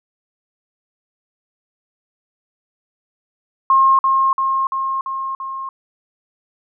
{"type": "tone with echo", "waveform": "sine", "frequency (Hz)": 1071, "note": "C6", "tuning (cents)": 40, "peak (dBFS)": -9, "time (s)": [3.7, 3.99], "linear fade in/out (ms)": 2, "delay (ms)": 340, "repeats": 5, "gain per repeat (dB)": -3, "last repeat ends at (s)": 5.69, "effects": []}